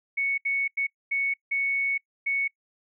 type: tone bursts at uneven times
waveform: sine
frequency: 2217 Hz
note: C#7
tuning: in tune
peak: -23 dBFS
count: 6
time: 0.17-0.38 / 0.45-0.68 / 0.77-0.87 / 1.11-1.34 / 1.51-1.98 / 2.26-2.48 s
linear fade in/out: 10 ms
effects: noise-tail reverb RT60 0.1 s tail -26 dB re dry